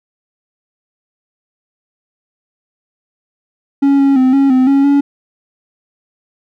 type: tone with pitch steps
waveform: triangle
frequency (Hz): 278.4 / 275.7 / 258.3 / 274.9 / 257.5 / 276.2 / 282.5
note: C#4 / C#4 / C4 / C#4 / C4 / C#4 / C#4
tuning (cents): +8 / -9 / -22 / -14 / -28 / -6 / +33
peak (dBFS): -5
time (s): 3.82-5.01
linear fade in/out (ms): 10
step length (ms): 170
effects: none